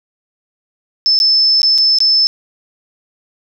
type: tone with dropouts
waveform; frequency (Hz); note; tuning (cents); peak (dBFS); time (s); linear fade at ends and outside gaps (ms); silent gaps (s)
sine; 5260; E8; -5; -8; 1.06-2.27; 0; 1.19-1.201 / 1.618-1.631 / 1.779-1.784 / 1.986-2.004
effects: none